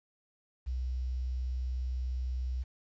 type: tone with quantisation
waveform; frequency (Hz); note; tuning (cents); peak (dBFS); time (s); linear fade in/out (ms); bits
sine; 63.1; B1; +38; -31; 0.66-2.64; 20; 10
effects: resampled to 16000 Hz